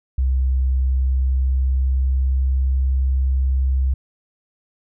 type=tone with pitch glide; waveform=sine; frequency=65 to 65.83 Hz; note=C2 to C2; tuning=-11 to +11 cents; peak=-15 dBFS; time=0.18-3.94 s; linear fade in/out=5 ms; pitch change=+22 cents; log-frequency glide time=0.69-2.72 s; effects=none